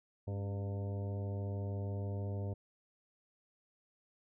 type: harmonic tone with a mistuned harmonic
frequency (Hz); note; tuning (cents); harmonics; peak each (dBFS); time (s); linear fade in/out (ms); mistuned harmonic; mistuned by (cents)
100.1; G2; +37; 1 / 2 / 3 / 4 / 5 / 6 / 7 / 9; -36 / -47 / -51 / -49 / -50 / -51 / -56 / -60; 0.27-2.54; 10; 3; -81
effects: none